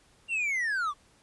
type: linear sweep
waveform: triangle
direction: down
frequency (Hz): 2802 to 1100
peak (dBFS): -25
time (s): 0.28-0.94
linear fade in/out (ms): 50
effects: pink hiss -62 dBFS RMS until 1.22 s + resampled to 24000 Hz